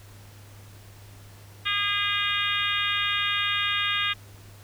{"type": "harmonic tone", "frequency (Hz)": 408, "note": "G#4", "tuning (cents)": -31, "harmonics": [3, 4, 5, 6, 7, 8, 9], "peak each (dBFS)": [-31, -31, -31, -31, -31, -31, -31], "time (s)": [1.65, 4.14], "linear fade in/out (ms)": 20, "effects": ["added 101 Hz sine -46 dBFS peak until 4.63 s", "pink hiss -52 dBFS RMS until 4.63 s"]}